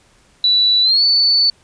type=tone with pitch glide; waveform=sine; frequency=3951 to 4486 Hz; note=B7 to C#8; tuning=0 to +20 cents; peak=-10 dBFS; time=0.44-1.5 s; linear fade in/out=2 ms; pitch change=+220 cents; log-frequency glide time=0.82-1.03 s; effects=pink hiss -53 dBFS RMS until 1.63 s + resampled to 22050 Hz